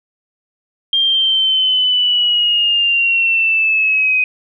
sine linear sweep, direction down, 3203 to 2503 Hz, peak -11 dBFS, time 0.93-4.24 s, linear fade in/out 2 ms, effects none

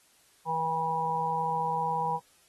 harmonic tone, 162 Hz, E3, 30 cents flat, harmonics 1 / 3 / 5 / 6, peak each -38 / -37 / -31 / -29 dBFS, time 0.45-2.2 s, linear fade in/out 50 ms, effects white hiss -63 dBFS RMS until 2.48 s + AAC 32 kbps

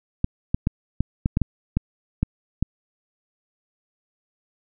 clicks, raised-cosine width 5 ms, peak -7 dBFS, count 10, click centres 0.244 / 0.545 / 0.671 / 1.006 / 1.259 / 1.371 / 1.417 / 1.77 / 2.23 / 2.626 s, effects none

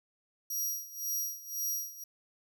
15% pulse tone with tremolo, 5730 Hz, F8, 44 cents sharp, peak -25 dBFS, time 0.5-2.04 s, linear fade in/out 5 ms, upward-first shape sine, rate 1.9 Hz, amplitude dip 85%, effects none

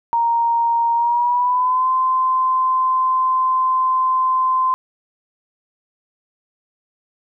sine tone with pitch glide, 932.3 to 1034.5 Hz, A#5 to C6, 0 to -20 cents, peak -14 dBFS, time 0.13-4.74 s, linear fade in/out 0 ms, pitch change +180 cents, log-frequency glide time 0.94-1.89 s, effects none

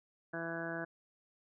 harmonic tone, 166.4 Hz, E3, 17 cents sharp, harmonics 1 / 2 / 3 / 4 / 5 / 6 / 7 / 8 / 9 / 10, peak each -46 / -43 / -48 / -43 / -53 / -53 / -53 / -55 / -44 / -45 dBFS, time 0.33-0.85 s, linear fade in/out 10 ms, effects none

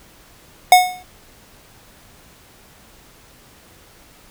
square tone with exponential decay, 730 Hz, F#5, 24 cents flat, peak -3 dBFS, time 0.72-1.03 s, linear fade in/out 2 ms, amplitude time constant 66 ms, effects pink hiss -48 dBFS RMS until 4.3 s

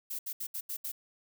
violet noise bursts at uneven times, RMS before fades -37 dBFS, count 6, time 0.1-0.19 / 0.26-0.33 / 0.4-0.47 / 0.54-0.61 / 0.69-0.77 / 0.84-0.92 s, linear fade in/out 10 ms, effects none

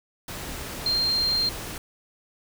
sine tone in noise, 4186 Hz, C8, in tune, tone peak -21 dBFS, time 0.86-1.49 s, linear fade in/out 2 ms, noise pink, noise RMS -35 dBFS, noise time 0.28-1.78 s, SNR +11 dB, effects none

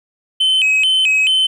sine tone with vibrato, 2794 Hz, F7, in tune, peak -8 dBFS, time 0.4-1.47 s, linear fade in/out 10 ms, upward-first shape square, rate 2.3 Hz, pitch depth 160 cents each way, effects tanh soft clip ceiling -10 dBFS + 8-bit

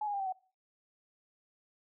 sine tone with pitch steps, 848 / 822 / 796.7 / 772.2 / 748.5 Hz, G#5 / G#5 / G5 / G5 / F#5, +36 / -18 / +28 / -26 / +20 cents, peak -32 dBFS, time 0.01-0.325 s, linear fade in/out 5 ms, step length 63 ms, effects noise-tail reverb RT60 0.4 s tail -23 dB re dry

